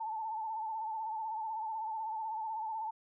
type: tone with vibrato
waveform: sine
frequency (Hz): 880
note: A5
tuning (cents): 0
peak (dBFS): -35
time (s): 0-2.91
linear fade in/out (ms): 10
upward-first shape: sine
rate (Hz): 16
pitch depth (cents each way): 55
effects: none